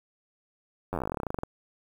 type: slowing click train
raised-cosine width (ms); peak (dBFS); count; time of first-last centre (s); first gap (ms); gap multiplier
1; -17; 22; 0.93-1.434; 10; 1.08
effects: 8-bit